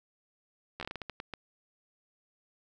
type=slowing click train; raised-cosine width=0.3 ms; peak=-22 dBFS; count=11; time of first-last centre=0.8-1.337 s; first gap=12 ms; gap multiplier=1.31; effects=none